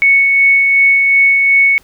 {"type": "tone with tremolo", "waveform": "sine", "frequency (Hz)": 2215, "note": "C#7", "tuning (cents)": -2, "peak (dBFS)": -5, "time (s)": [0.02, 1.78], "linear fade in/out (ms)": 0, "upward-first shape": "sine", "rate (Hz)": 2.7, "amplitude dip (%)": 30, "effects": ["pink hiss -48 dBFS RMS until 1.83 s"]}